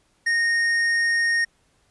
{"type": "tone with tanh clipping", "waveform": "sine", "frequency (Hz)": 1853, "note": "A#6", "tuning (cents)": -11, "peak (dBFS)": -20, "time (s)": [0.26, 1.45], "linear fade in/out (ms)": 10, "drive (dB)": 10, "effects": ["pink hiss -64 dBFS RMS until 1.9 s", "resampled to 24000 Hz"]}